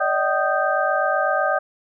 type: tone cluster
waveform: sine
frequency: 581 / 629 / 764 / 1239 / 1567 Hz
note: D5 / D#5 / G5 / D#6 / G6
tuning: -19 / +19 / -45 / -8 / -1 cents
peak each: -24 dBFS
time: 0-1.59 s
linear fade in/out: 10 ms
effects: none